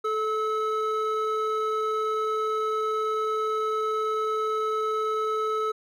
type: tone pair together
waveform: triangle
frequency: 435 / 1296 Hz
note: A4 / E6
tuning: -20 / -30 cents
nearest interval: octave + perfect fifth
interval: 1890 cents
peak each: -24 dBFS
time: 0.04-5.72 s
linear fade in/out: 10 ms
effects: tanh soft clip ceiling -18 dBFS